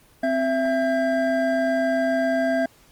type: tone cluster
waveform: triangle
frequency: 261.5 / 666 / 1601 Hz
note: C4 / E5 / G6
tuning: -1 / +18 / +36 cents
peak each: -22 / -19 / -28 dBFS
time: 0.23-2.66 s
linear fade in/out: 5 ms
effects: pink hiss -55 dBFS RMS until 2.91 s + Opus 24 kbps